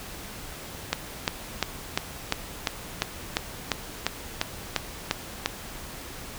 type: click train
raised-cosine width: 0.2 ms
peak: -5 dBFS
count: 14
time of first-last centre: 0.93-5.46 s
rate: 2.87 Hz
effects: pink hiss -40 dBFS RMS until 6.38 s